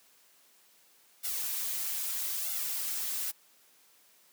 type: noise with flanger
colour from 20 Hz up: blue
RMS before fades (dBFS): -34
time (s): 1.23-3.32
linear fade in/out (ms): 20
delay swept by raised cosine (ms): 1.4 to 6.6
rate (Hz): 0.78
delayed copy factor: +0.95
effects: white hiss -63 dBFS RMS until 4.32 s + high-pass 200 Hz 12 dB/octave